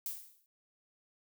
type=noise with exponential decay; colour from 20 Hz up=violet; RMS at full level=-36 dBFS; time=0.06-0.46 s; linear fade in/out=1 ms; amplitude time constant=86 ms; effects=none